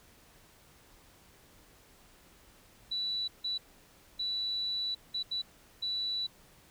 sine tone bursts at uneven times, 3951 Hz, B7, in tune, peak -31 dBFS, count 6, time 2.91-3.28 / 3.44-3.58 / 4.19-4.95 / 5.14-5.23 / 5.31-5.42 / 5.82-6.27 s, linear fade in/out 10 ms, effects pink hiss -60 dBFS RMS until 6.7 s

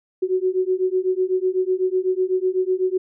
sine beating tone pair, 367.6 / 375.6 Hz, F#4 / F#4, -11 / +26 cents, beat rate 8 Hz, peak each -21 dBFS, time 0.22-2.98 s, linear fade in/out 10 ms, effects none

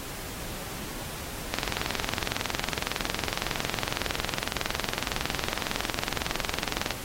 click train, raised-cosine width 0.2 ms, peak -8 dBFS, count 118, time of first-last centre 1.54-6.907 s, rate 21.8 Hz, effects pink hiss -38 dBFS RMS until 7.04 s + AAC 48 kbps

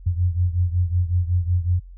sine beating tone pair, 87.31 / 92.71 Hz, F2 / F#2, 0 / +4 cents, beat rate 5.4 Hz, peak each -19 / -23 dBFS, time 0.06-1.8 s, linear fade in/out 10 ms, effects added 44 Hz sine -38 dBFS peak until 1.97 s

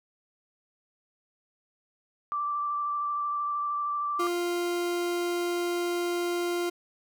sine tone with vibrato, 1171 Hz, D6, 5 cents flat, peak -27 dBFS, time 2.32-4.27 s, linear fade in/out 0 ms, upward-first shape square, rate 13 Hz, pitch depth 10 cents each way
40% pulse tone, 349.2 Hz, F4, in tune, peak -26 dBFS, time 4.19-6.7 s, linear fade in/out 10 ms
effects none

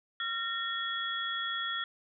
sine tone cluster, 1374 / 1837 / 3349 Hz, F6 / A#6 / G#7, -29 / -26 / +14 cents, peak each -36 / -37 / -35 dBFS, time 0.2-1.84 s, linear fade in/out 2 ms, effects none

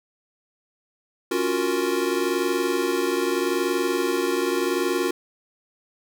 square chord, Gb major seventh, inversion second, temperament equal, 277.2 / 349.2 / 370 / 466.2 Hz, Db4 / F4 / Gb4 / Bb4, 0 / 0 / 0 / 0 cents, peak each -30 / -26 / -27 / -29 dBFS, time 1.31-5.11 s, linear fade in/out 5 ms, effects none

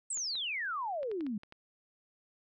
sine exponential sweep, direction down, 8372 to 196 Hz, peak -33 dBFS, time 0.1-1.38 s, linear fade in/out 5 ms
clicks, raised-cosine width 0.3 ms, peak -34 dBFS, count 8, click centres 0.174 / 0.354 / 1.031 / 1.115 / 1.208 / 1.266 / 1.434 / 1.524 s
effects none

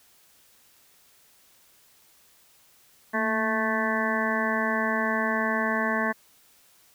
harmonic tone with a mistuned harmonic, 219.3 Hz, A3, 6 cents flat, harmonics 1 / 2 / 3 / 4 / 5 / 7 / 8 / 9, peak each -29 / -34 / -31 / -34 / -31 / -33 / -29 / -35 dBFS, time 3.13-6.13 s, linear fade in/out 20 ms, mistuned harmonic 1, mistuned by +51 cents, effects white hiss -59 dBFS RMS until 6.94 s

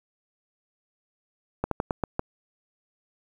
slowing click train, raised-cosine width 1 ms, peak -11 dBFS, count 6, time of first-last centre 1.64-2.194 s, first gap 73 ms, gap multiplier 1.21, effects 8-bit

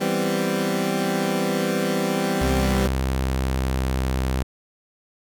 20% pulse chord, C major seventh, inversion first, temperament equal, 164.81 / 196 / 246.9 / 261.6 Hz, E3 / G3 / B3 / C4, 0 / 0 / 0 / 0 cents, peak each -23 / -19 / -24 / -23 dBFS, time 0-2.88 s, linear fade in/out 20 ms
sawtooth tone with pitch glide, 65.8 to 64.97 Hz, C2 to C2, +10 to -12 cents, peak -17 dBFS, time 2.41-4.43 s, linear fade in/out 5 ms, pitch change -22 cents, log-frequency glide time 2.82-4.18 s
effects none

